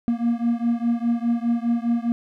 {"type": "beating tone pair", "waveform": "triangle", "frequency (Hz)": [233.1, 238], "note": ["A#3", "A#3"], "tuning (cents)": [0, 36], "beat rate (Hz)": 4.9, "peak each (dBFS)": [-20, -21], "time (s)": [0.08, 2.12], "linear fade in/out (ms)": 0, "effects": []}